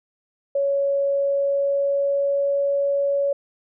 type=tone with pitch glide; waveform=sine; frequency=558 to 561.6 Hz; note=C#5 to C#5; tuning=+11 to +22 cents; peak=-18 dBFS; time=0.55-3.33 s; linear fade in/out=5 ms; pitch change=+11 cents; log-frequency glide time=1.03-2.63 s; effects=none